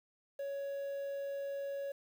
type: tone with quantisation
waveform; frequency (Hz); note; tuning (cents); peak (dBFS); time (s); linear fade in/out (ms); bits
triangle; 557; C#5; +8; -35; 0.39-1.92; 5; 10
effects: none